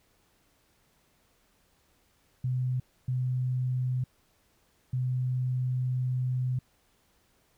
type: tone bursts at uneven times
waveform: sine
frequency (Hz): 127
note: B2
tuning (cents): +49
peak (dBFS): -26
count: 3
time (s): 2.44-2.8 / 3.08-4.04 / 4.93-6.59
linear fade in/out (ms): 5
effects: pink hiss -68 dBFS RMS until 7.57 s